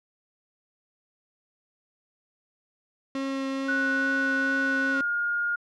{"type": "tone with vibrato", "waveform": "35% pulse", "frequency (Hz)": 270, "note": "C#4", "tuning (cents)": -45, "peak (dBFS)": -26, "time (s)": [3.15, 5.01], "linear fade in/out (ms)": 2, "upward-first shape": "triangle", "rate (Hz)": 2.3, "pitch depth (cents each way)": 8}
{"type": "tone with pitch glide", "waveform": "sine", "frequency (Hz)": [1480, 1421.4], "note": ["F#6", "F6"], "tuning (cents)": [0, 30], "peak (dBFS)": -24, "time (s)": [3.68, 5.56], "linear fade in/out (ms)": 10, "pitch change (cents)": -70, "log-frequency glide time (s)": [4.91, 4.98]}
{"effects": ["low-pass 5000 Hz 12 dB/octave"]}